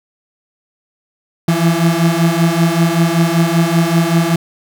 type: beating tone pair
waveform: 35% pulse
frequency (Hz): 164.81 / 170.01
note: E3 / F3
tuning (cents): 0 / -46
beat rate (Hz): 5.2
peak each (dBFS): -12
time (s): 1.48-4.36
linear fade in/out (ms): 5
effects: none